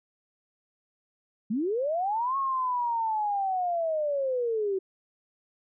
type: linear two-way sweep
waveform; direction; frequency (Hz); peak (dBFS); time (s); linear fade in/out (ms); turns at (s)
sine; up then down; 195.6 to 1100 to 372.9; -25; 1.5-4.79; 10; 2.37
effects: none